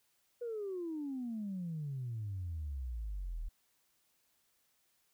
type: exponential sweep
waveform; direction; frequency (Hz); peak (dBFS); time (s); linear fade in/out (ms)
sine; down; 490 to 37; -36; 0.41-3.49; 10
effects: tanh soft clip ceiling -33 dBFS + white hiss -75 dBFS RMS until 5.13 s